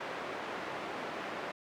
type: band-pass noise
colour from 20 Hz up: pink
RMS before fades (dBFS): -40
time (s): 0-1.52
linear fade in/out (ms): 10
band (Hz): 350 to 2100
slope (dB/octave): 12
effects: none